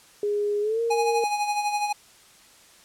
sine tone with pitch glide, 412.9 to 463.5 Hz, G#4 to A#4, -10 to -10 cents, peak -22 dBFS, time 0.23-1.24 s, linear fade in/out 2 ms, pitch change +200 cents, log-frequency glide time 0.61-0.81 s
square tone with tremolo, 830 Hz, G#5, 1 cent flat, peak -22 dBFS, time 0.9-1.93 s, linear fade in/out 10 ms, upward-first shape sine, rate 12 Hz, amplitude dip 55%
effects white hiss -53 dBFS RMS until 2.84 s + low-pass 10000 Hz 12 dB/octave

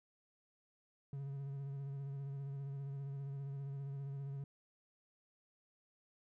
triangle tone with vibrato, 138.59 Hz, C#3, in tune, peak -39 dBFS, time 1.13-4.44 s, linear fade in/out 2 ms, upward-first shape sine, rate 15 Hz, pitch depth 30 cents each way, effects none

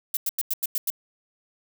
violet noise bursts, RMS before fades -25 dBFS, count 7, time 0.14-0.902 s, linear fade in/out 2 ms, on 30 ms, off 92 ms, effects none

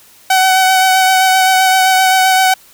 sawtooth tone with vibrato, 754 Hz, F#5, 32 cents sharp, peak -4 dBFS, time 0.3-2.54 s, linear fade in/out 5 ms, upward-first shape sine, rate 7.7 Hz, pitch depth 18 cents each way, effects white hiss -44 dBFS RMS until 2.73 s

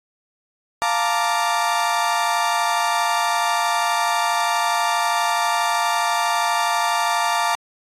35% pulse chord, Bb major seventh, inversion second, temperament equal, 698.5 / 880 / 932.3 / 1174.7 Hz, F5 / A5 / Bb5 / D6, 0 / 0 / 0 / 0 cents, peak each -22 dBFS, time 0.82-7.55 s, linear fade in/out 0 ms, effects low-pass 10000 Hz 12 dB/octave + AAC 48 kbps

